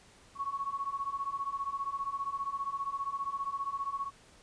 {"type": "beating tone pair", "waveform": "sine", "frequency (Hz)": [1100, 1115], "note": ["C#6", "C#6"], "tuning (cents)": [-14, 10], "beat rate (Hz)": 15, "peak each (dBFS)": [-37, -35], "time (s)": [0.35, 4.11], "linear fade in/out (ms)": 50, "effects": ["pink hiss -59 dBFS RMS until 4.42 s", "resampled to 22050 Hz"]}